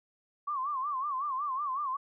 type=tone with vibrato; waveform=sine; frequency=1108.7 Hz; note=C#6; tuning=in tune; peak=-30 dBFS; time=0.47-1.97 s; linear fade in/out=10 ms; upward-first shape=sine; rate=5.4 Hz; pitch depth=140 cents each way; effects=none